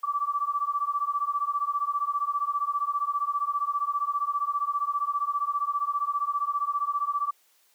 sine beating tone pair, 1151 / 1166 Hz, D6 / D6, -35 / -13 cents, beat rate 15 Hz, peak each -28 dBFS, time 0.03-7.31 s, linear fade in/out 10 ms, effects white hiss -64 dBFS RMS until 7.74 s + high-pass 400 Hz 12 dB/octave

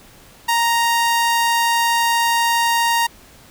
sawtooth tone, 932.3 Hz, A#5, in tune, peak -11 dBFS, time 0.48-3.07 s, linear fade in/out 10 ms, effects pink hiss -46 dBFS RMS until 3.5 s

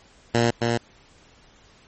10% pulse tone with echo, 117.5 Hz, A#2, 14 cents sharp, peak -9 dBFS, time 0.34-0.51 s, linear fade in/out 10 ms, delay 270 ms, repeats 1, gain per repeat -3 dB, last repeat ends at 0.78 s, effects pink hiss -54 dBFS RMS until 1.87 s + MP3 32 kbps

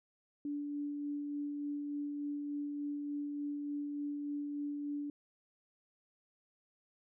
sine tone with tremolo, 290 Hz, D4, 22 cents flat, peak -35 dBFS, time 0.45-5.1 s, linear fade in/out 2 ms, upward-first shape sine, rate 3.4 Hz, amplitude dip 25%, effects none

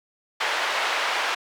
pink band-pass noise, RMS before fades -25 dBFS, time 0.4-1.35 s, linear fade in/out 10 ms, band 790 to 3200 Hz, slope 12 dB/octave, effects high-pass 400 Hz 12 dB/octave

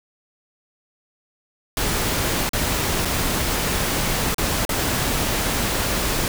pink noise with dropouts, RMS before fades -22 dBFS, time 1.77-6.28 s, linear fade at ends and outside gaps 1 ms, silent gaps 2.492-2.533 / 3.05-3.054 / 4.345-4.382 / 4.651-4.692 s, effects none

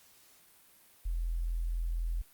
sine tone, 42 Hz, E1, 33 cents sharp, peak -30 dBFS, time 1.05-2.22 s, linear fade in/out 10 ms, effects white hiss -61 dBFS RMS until 2.33 s + Opus 48 kbps

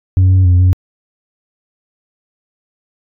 sine tone with pitch steps, 93 / 93.6 / 89.3 / 91.5 Hz, F#2 / F#2 / F2 / F#2, +9 / +20 / +39 / -19 cents, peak -3 dBFS, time 0.17-0.73 s, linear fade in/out 0 ms, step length 140 ms, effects tanh soft clip ceiling -5 dBFS

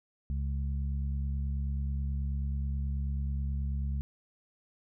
harmonic tone, 69.3 Hz, C#2, in tune, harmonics 1 / 2 / 3, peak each -30 / -38 / -44 dBFS, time 0.3-4.01 s, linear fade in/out 0 ms, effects none

